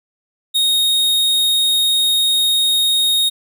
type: tone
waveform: 45% pulse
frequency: 3729 Hz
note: A#7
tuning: in tune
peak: -13 dBFS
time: 0.54-3.3 s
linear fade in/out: 20 ms
effects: none